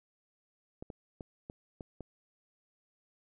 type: clicks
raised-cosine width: 2 ms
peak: -29 dBFS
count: 6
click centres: 0.825 / 0.902 / 1.208 / 1.499 / 1.808 / 2.007 s
effects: none